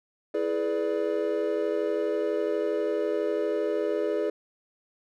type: chord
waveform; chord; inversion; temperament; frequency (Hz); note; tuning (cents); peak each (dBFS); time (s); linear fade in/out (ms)
triangle; E dominant seventh; none; equal with one note detuned; 329.6 / 421.6 / 493.9 / 587.3; E4 / G#4 / B4 / D5; 0 / +26 / 0 / 0; -30 / -26 / -30 / -29; 0.34-4.3; 5
effects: none